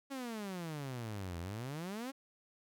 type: exponential two-way sweep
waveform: sawtooth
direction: down then up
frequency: 279.8 to 82.41 to 279.8 Hz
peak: -36 dBFS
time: 0.1-2.12 s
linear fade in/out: 20 ms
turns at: 1.39 s
effects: none